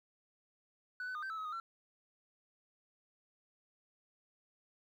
sine tone with pitch steps, 1489 / 1508 / 1220 / 1553 / 1311 / 1277 / 1238 / 1351 Hz, F#6 / F#6 / D#6 / G6 / E6 / D#6 / D#6 / E6, +11 / +32 / -34 / -17 / -10 / +45 / -9 / +42 cents, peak -36 dBFS, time 1-1.6 s, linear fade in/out 2 ms, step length 75 ms, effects tanh soft clip ceiling -38 dBFS + 12-bit

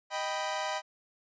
sawtooth chord, Eb augmented, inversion none, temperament equal, 622.3 / 784 / 987.8 Hz, Eb5 / G5 / B5, 0 / 0 / 0 cents, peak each -32 dBFS, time 0.1-0.82 s, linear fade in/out 50 ms, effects resampled to 16000 Hz

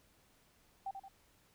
sine tone with echo, 780 Hz, G5, 9 cents flat, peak -37 dBFS, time 0.86-0.91 s, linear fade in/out 5 ms, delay 87 ms, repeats 2, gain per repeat -6 dB, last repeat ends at 1.084 s, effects pink hiss -69 dBFS RMS until 1.54 s

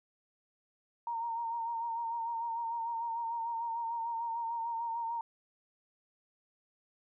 sine tone with vibrato, 925 Hz, A#5, 14 cents flat, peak -33 dBFS, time 1.07-5.21 s, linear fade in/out 2 ms, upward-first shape sine, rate 6.7 Hz, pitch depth 36 cents each way, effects none

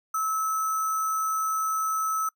sine tone with sample-and-hold, 1300 Hz, E6, 24 cents flat, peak -24 dBFS, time 0.14-2.29 s, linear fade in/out 5 ms, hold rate 7350 Hz, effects noise-tail reverb RT60 0.1 s tail -23 dB re dry

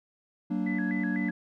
triangle chord, Gb augmented, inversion none, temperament equal with one note detuned, 188.45 / 233.1 / 293.7 Hz, Gb3 / Bb3 / D4, +32 / 0 / 0 cents, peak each -29 / -29 / -30 dBFS, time 0.5-1.31 s, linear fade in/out 10 ms
sine tone with vibrato, 1829 Hz, A#6, 33 cents flat, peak -35 dBFS, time 0.66-1.31 s, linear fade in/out 10 ms, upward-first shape square, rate 4 Hz, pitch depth 160 cents each way
effects none

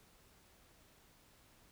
silence, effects pink hiss -66 dBFS RMS until 1.71 s

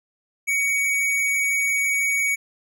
square tone, 2247 Hz, C#7, 23 cents sharp, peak -20 dBFS, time 0.47-2.36 s, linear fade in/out 20 ms, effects none

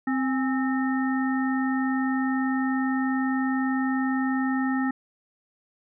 harmonic tone with a mistuned harmonic, 261.6 Hz, C4, in tune, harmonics 1 / 3 / 5 / 7, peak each -23 / -33 / -35 / -33 dBFS, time 0.07-4.91 s, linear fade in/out 5 ms, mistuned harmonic 3, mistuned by +74 cents, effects none

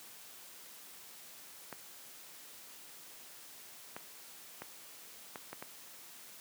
clicks, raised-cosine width 0.5 ms, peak -27 dBFS, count 6, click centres 1.727 / 3.965 / 4.62 / 5.358 / 5.53 / 5.625 s, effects white hiss -53 dBFS RMS until 6.4 s + high-pass 150 Hz 12 dB/octave

